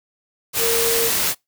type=tone in noise; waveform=sine; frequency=461 Hz; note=A#4; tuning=19 cents flat; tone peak=-20 dBFS; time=0.58-1.11 s; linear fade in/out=50 ms; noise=white; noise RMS=-20 dBFS; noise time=0.53-1.35 s; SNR=-3 dB; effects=noise-tail reverb RT60 0.2 s tail -26 dB re dry